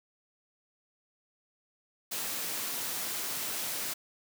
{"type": "high-pass noise", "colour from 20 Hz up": "white", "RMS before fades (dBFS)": -35, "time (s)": [2.11, 3.94], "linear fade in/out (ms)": 10, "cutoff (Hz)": 130, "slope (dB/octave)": 12, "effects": []}